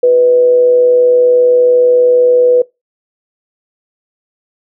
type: tone with amplitude modulation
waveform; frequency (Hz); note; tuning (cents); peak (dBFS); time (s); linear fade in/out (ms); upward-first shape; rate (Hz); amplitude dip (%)
sine; 493.9; B4; 0; -3; 0.03-2.62; 5; sine; 133; 30
effects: noise-tail reverb RT60 0.2 s tail -22 dB re dry